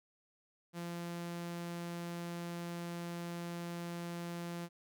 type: tone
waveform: sawtooth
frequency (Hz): 171.9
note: F3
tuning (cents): -27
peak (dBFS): -36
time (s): 0.73-4.69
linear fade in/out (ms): 50
effects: none